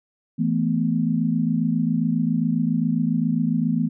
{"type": "chord", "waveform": "sine", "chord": "E suspended fourth", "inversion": "none", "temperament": "just", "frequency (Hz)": [164.81, 219.8, 247.2], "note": ["E3", "A3", "B3"], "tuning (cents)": [0, -2, 2], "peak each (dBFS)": -23, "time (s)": [0.38, 3.89], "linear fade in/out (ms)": 20, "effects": []}